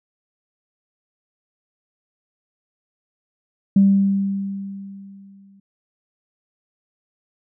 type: tone with exponential decay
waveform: sine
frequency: 196.7 Hz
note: G3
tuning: 6 cents sharp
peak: -8 dBFS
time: 3.76-5.6 s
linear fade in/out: 5 ms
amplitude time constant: 400 ms
effects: tanh soft clip ceiling -4 dBFS